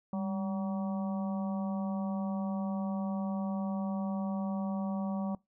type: harmonic tone with a mistuned harmonic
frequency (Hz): 190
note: F#3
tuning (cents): +46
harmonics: 1 / 3 / 4 / 5 / 6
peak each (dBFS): -32 / -42 / -44 / -46 / -48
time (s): 0.13-5.35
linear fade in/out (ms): 2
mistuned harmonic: 1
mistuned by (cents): +70
effects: noise-tail reverb RT60 0.2 s tail -23 dB re dry